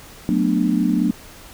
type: chord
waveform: sine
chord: B minor seventh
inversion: second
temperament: just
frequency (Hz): 185.21 / 222.2 / 246.9 / 296.3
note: F#3 / A3 / B3 / D4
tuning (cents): +2 / +17 / 0 / +15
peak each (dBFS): -21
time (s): 0.29-1.11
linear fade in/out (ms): 0
effects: pink hiss -42 dBFS RMS until 1.53 s